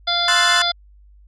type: harmonic tone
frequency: 695 Hz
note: F5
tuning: 9 cents flat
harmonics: 1 / 2 / 3 / 5 / 6 / 7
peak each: -24 / -25 / -30 / -20 / -28 / -24 dBFS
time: 0.07-0.72 s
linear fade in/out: 10 ms
type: chord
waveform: 35% pulse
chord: F# half-diminished seventh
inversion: second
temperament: equal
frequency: 1046.5 / 1318.5 / 1480 / 1760 Hz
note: C6 / E6 / F#6 / A6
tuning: 0 / 0 / 0 / 0 cents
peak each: -20 / -23 / -18 / -18 dBFS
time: 0.28-0.62 s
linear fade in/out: 2 ms
effects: added 50 Hz sine -45 dBFS peak until 1.27 s + resampled to 22050 Hz